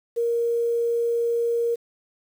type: tone with quantisation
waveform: sine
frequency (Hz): 468.8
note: A#4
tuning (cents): +10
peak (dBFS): -20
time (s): 0.16-1.76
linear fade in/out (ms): 20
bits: 8
effects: none